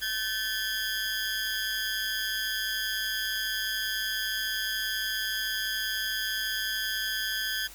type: ring-modulated tone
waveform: 20% pulse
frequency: 1641 Hz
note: G#6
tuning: 21 cents flat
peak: -21 dBFS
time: 0.01-7.68 s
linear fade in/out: 20 ms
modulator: 105 Hz
effects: added 50 Hz sine -52 dBFS peak until 7.74 s + white hiss -48 dBFS RMS until 7.74 s